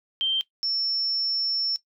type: tone pair in turn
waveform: sine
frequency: 3142 / 5400 Hz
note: G7 / E8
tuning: +3 / +41 cents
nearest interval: major sixth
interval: 938 cents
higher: second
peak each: -21 / -24 dBFS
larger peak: first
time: 0.21-0.41 / 0.63-1.76 s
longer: second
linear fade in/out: 0 ms
effects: noise-tail reverb RT60 0.1 s tail -17 dB re dry